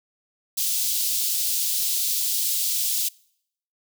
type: high-pass noise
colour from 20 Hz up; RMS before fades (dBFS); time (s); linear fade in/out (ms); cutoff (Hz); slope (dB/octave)
white; -24; 0.57-3.09; 10; 3400; 24
effects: noise-tail reverb RT60 0.7 s tail -25 dB re dry